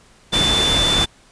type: tone in noise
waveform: sine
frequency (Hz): 3520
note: A7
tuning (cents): 0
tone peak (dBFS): -16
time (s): 0.32-1.06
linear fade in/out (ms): 20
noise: pink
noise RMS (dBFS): -20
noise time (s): 0.32-1.06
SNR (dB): +1
effects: pink hiss -51 dBFS RMS until 1.31 s + resampled to 22050 Hz